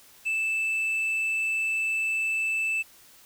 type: tone with tanh clipping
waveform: sine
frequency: 2637 Hz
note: E7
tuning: in tune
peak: -25 dBFS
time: 0.25-2.83 s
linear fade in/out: 20 ms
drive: 3 dB
effects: white hiss -54 dBFS RMS until 3.25 s